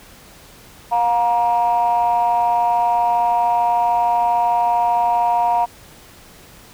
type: ring-modulated tone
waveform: triangle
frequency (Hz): 116.54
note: A#2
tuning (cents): 0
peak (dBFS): -8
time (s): 0.91-5.66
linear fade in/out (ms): 20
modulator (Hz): 828
effects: tanh soft clip ceiling -7 dBFS + pink hiss -44 dBFS RMS until 6.73 s